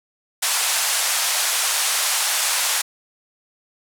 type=band-pass noise; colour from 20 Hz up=white; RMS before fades=-21 dBFS; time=0.42-2.82 s; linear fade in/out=10 ms; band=650 to 11000 Hz; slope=24 dB/octave; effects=none